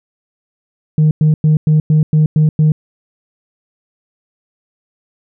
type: tone bursts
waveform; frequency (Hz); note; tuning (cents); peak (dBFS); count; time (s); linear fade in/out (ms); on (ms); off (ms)
sine; 154.1; D#3; -16; -5; 8; 0.98-2.72; 2; 130; 100
effects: tanh soft clip ceiling -5 dBFS